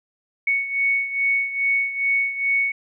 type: beating tone pair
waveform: sine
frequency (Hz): 2220 / 2222.4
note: C#7 / C#7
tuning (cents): +2 / +4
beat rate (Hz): 2.4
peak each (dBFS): -20 / -25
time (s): 0.47-2.72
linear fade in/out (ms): 5
effects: none